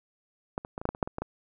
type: clicks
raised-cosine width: 1 ms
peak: -16 / -24 / -21 / -23 / -13 / -14 / -27 / -10 / -22 / -19 / -17 dBFS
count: 11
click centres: 0.579 / 0.649 / 0.779 / 0.815 / 0.854 / 0.89 / 0.949 / 1.028 / 1.075 / 1.184 / 1.22 s
effects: none